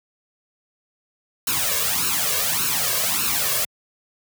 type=noise with flanger; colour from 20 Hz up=white; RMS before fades=-22 dBFS; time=1.47-3.65 s; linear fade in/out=5 ms; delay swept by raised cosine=0.73 to 1.83 ms; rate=1.7 Hz; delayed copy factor=+0.8; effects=high-pass 80 Hz 12 dB/octave